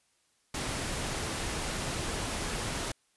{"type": "noise", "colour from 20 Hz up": "pink", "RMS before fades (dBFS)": -34, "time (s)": [0.54, 2.92], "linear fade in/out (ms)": 5, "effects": ["white hiss -71 dBFS RMS until 3.16 s", "resampled to 24000 Hz"]}